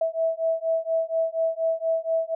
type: beating tone pair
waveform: sine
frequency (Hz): 651 / 655.2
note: E5 / E5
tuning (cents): -22 / -11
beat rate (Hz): 4.2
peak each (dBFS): -25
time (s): 0.01-2.35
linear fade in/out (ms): 5
effects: none